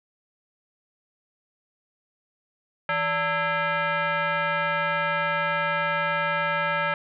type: tone with frequency modulation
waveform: sine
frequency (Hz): 161.7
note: E3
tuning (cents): -33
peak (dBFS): -22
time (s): 2.89-6.94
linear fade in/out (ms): 2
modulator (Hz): 740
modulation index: 2.8
effects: none